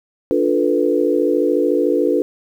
sine chord, B half-diminished seventh, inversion first, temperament equal with one note detuned, 293.7 / 353.3 / 440 / 493.9 Hz, D4 / F4 / A4 / B4, 0 / +20 / 0 / 0 cents, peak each -19 dBFS, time 0.31-2.22 s, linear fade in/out 0 ms, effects 8-bit

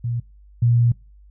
sine tone pair in turn, 118.9 / 118.9 Hz, A#2 / A#2, +35 / +35 cents, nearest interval unison, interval 0 cents, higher neither, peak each -21 / -13 dBFS, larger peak second, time 0.04-0.2 / 0.62-0.92 s, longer second, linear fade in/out 5 ms, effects noise-tail reverb RT60 0.3 s tail -23 dB re dry + added 50 Hz sine -45 dBFS peak until 1.3 s

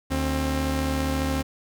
sawtooth tone pair together, 74.6 / 265.8 Hz, D2 / C4, +28 / +27 cents, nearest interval octave + minor seventh, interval 2199 cents, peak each -22 dBFS, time 0.1-1.43 s, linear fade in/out 20 ms, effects none

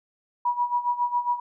sine tone with tremolo, 969 Hz, B5, 33 cents flat, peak -19 dBFS, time 0.45-1.4 s, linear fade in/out 5 ms, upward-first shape sine, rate 7.3 Hz, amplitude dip 80%, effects none

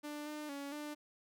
sawtooth tone with pitch steps, 296.2 / 300.9 / 281.4 / 297.4 Hz, D4 / D4 / C#4 / D4, +15 / +42 / +26 / +22 cents, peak -38 dBFS, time 0.03-0.95 s, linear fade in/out 20 ms, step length 230 ms, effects none

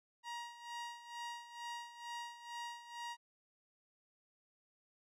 sawtooth tone with tremolo, 947 Hz, A#5, 27 cents sharp, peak -38 dBFS, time 0.23-3.17 s, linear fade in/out 50 ms, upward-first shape sine, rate 2.2 Hz, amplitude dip 75%, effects low-pass 7000 Hz 12 dB/octave

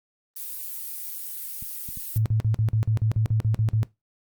violet noise, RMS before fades -34 dBFS, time 0.36-2.18 s, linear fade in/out 5 ms
clicks, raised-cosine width 5 ms, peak -28 dBFS, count 3, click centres 1.625 / 1.889 / 1.973 s
sine tone bursts, 109.7 Hz, A2, 5 cents flat, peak -19 dBFS, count 12, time 2.16-3.831 s, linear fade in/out 0 ms, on 98 ms, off 45 ms
effects noise-tail reverb RT60 0.2 s tail -20 dB re dry + Opus 32 kbps

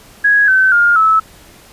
sine tone with pitch steps, 1661.2 / 1532.2 / 1413.1 / 1303.4 Hz, G#6 / G6 / F6 / E6, 0 / -40 / +20 / -20 cents, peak -7 dBFS, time 0.24-1.2 s, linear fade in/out 10 ms, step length 240 ms, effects pink hiss -42 dBFS RMS until 1.72 s + resampled to 32000 Hz

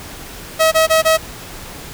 sawtooth tone bursts, 641 Hz, E5, 49 cents flat, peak -6 dBFS, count 4, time 0.59-1.176 s, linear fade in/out 20 ms, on 130 ms, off 22 ms, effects pink hiss -33 dBFS RMS until 1.93 s

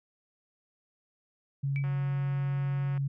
sine tone, 138.59 Hz, C#3, in tune, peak -27 dBFS, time 1.63-3.08 s, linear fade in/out 10 ms
sine tone with exponential decay, 2300 Hz, D7, 37 cents flat, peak -34 dBFS, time 1.76-1.94 s, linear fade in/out 0 ms, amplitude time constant 38 ms
click train, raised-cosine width 0.5 ms, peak -32 dBFS, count 209, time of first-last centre 1.84-2.977 s, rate 183 Hz
effects none

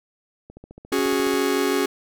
click train, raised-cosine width 2 ms, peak -28 dBFS, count 13, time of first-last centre 0.5-1.339 s, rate 14.3 Hz
45% pulse chord, C# suspended fourth, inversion none, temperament just, 277.2 / 369.6 / 415.8 Hz, C#4 / F#4 / G#4, 0 / -2 / +2 cents, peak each -24 dBFS, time 0.92-1.86 s, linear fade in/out 5 ms
effects none

